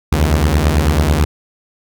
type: beating tone pair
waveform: sawtooth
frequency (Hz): 70.1 / 79.2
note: C#2 / D#2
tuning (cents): +20 / +31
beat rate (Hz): 9.1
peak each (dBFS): -10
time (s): 0.12-1.25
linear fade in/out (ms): 5
effects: none